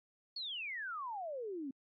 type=exponential sweep; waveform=sine; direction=down; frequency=4500 to 256.8 Hz; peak=-39 dBFS; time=0.36-1.71 s; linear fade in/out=5 ms; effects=AAC 48 kbps